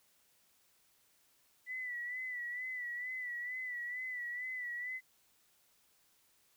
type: tone with vibrato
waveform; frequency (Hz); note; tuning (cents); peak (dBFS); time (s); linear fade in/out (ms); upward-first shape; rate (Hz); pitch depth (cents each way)
sine; 1975.5; B6; 0; -38; 1.66-5.01; 50; sine; 2.2; 52
effects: white hiss -71 dBFS RMS until 6.56 s